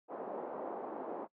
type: band-pass noise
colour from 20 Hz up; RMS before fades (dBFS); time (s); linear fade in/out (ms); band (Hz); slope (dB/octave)
white; -42; 0.08-1.28; 50; 260 to 840; 24
effects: noise-tail reverb RT60 0.1 s tail -23 dB re dry